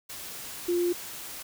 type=tone in noise; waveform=sine; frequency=350 Hz; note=F4; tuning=4 cents sharp; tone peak=-23 dBFS; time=0.68-0.93 s; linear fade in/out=10 ms; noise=white; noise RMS=-40 dBFS; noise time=0.09-1.43 s; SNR=+14 dB; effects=none